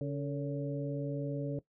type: harmonic tone with a mistuned harmonic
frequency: 141.3 Hz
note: C#3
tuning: 34 cents sharp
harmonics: 1 / 2 / 3 / 4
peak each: -35 / -38 / -40 / -41 dBFS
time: 0.01-1.59 s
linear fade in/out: 2 ms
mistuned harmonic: 3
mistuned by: +82 cents
effects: noise-tail reverb RT60 0.1 s tail -17 dB re dry